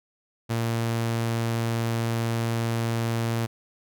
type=tone; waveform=sawtooth; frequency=115.3 Hz; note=A#2; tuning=19 cents flat; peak=-20 dBFS; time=0.49-3.47 s; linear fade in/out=20 ms; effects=none